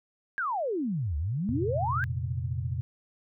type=exponential two-way sweep; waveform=sine; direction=down then up; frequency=1661.2 to 69.3 to 1661.2 Hz; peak=-27 dBFS; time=0.38-2.04 s; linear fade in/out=0 ms; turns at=1.17 s
type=chord; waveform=sine; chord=F suspended fourth; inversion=none; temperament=just; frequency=87.31 / 116.41 / 130.96 Hz; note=F2 / Bb2 / C3; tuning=0 / -2 / +2 cents; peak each=-33 / -33 / -33 dBFS; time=1.49-2.81 s; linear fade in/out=0 ms
effects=none